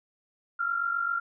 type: tone pair together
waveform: sine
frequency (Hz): 1346.4 / 1394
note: E6 / F6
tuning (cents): +36 / -4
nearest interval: minor second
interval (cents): 60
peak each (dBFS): -32 / -27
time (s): 0.59-1.2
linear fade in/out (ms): 10
effects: none